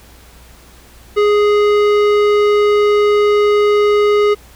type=tone with tanh clipping; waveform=sine; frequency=415.3 Hz; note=G#4; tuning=in tune; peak=-11 dBFS; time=1.16-4.35 s; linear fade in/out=20 ms; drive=16 dB; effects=added 60 Hz sine -43 dBFS peak until 4.55 s + pink hiss -44 dBFS RMS until 4.55 s